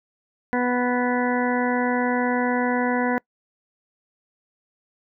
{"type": "harmonic tone", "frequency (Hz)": 246.9, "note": "B3", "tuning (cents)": 0, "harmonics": [1, 2, 3, 4, 6, 7, 8], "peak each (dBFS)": [-23, -26, -28, -29, -31, -31, -32], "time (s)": [0.53, 3.18], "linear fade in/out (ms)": 0, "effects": ["noise-tail reverb RT60 0.1 s tail -25 dB re dry"]}